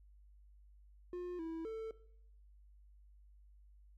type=tone with pitch steps; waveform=triangle; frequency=356.4 / 326.3 / 444.6 Hz; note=F4 / E4 / A4; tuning=+35 / -18 / +18 cents; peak=-38 dBFS; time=1.13-1.91 s; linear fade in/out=2 ms; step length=260 ms; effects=noise-tail reverb RT60 0.7 s tail -18 dB re dry + added 50 Hz sine -59 dBFS peak until 3.97 s